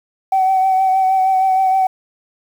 sine tone with vibrato, 760 Hz, F#5, 46 cents sharp, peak -10 dBFS, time 0.32-1.87 s, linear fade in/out 5 ms, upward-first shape triangle, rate 6.4 Hz, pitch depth 29 cents each way, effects tanh soft clip ceiling -7 dBFS + 7-bit

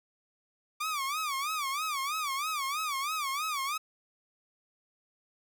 sawtooth tone with vibrato, 1172 Hz, D6, 4 cents flat, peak -27 dBFS, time 0.8-3.78 s, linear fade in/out 10 ms, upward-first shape sine, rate 3.1 Hz, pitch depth 160 cents each way, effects none

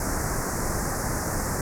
pink band-stop noise, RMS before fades -27 dBFS, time 0-1.61 s, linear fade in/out 2 ms, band 1900 to 5400 Hz, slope 48 dB/octave, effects low-pass 12000 Hz 12 dB/octave

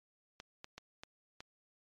clicks, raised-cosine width 0.2 ms, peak -29 dBFS, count 5, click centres 0.401 / 0.644 / 0.78 / 1.035 / 1.405 s, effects MP3 64 kbps

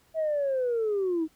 sine linear sweep, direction down, 650 to 307.7 Hz, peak -23 dBFS, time 0.14-1.28 s, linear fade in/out 50 ms, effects tanh soft clip ceiling -21 dBFS + pink hiss -64 dBFS RMS until 1.35 s

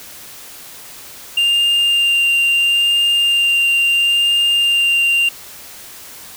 triangle tone with vibrato, 2794 Hz, F7, in tune, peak -10 dBFS, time 1.37-5.29 s, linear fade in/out 5 ms, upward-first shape sine, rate 0.74 Hz, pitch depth 9 cents each way, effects white hiss -36 dBFS RMS until 6.36 s

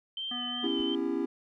sine tone with vibrato, 3100 Hz, G7, 20 cents flat, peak -33 dBFS, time 0.17-0.95 s, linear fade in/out 2 ms, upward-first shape sine, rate 2.7 Hz, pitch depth 26 cents each way
harmonic tone, 244.6 Hz, B3, 16 cents flat, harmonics 1 / 3 / 5 / 7 / 8, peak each -39 / -44 / -44 / -49 / -53 dBFS, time 0.31-0.67 s, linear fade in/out 5 ms
triangle chord, C# half-diminished seventh, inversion third, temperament just, 249.5 / 277.2 / 332.6 / 399.1 Hz, B3 / C#4 / E4 / G4, +18 / 0 / +16 / +31 cents, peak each -34 / -31 / -30 / -33 dBFS, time 0.63-1.26 s, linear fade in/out 10 ms
brown noise with exponential growth, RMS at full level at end -47 dBFS, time 0.71-0.82 s, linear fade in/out 2 ms, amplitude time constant 22 ms
effects none

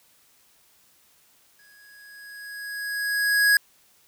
square tone with exponential growth, 1661 Hz, G#6, in tune, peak -15 dBFS, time 1.59-3.57 s, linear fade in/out 2 ms, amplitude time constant 430 ms, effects white hiss -60 dBFS RMS until 4.07 s

